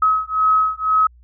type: beating tone pair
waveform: sine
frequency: 1277 / 1279 Hz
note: D#6 / D#6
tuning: +45 / +47 cents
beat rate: 2 Hz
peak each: -17 dBFS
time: 0.02-1.07 s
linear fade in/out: 5 ms
effects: added 60 Hz sine -45 dBFS peak until 1.23 s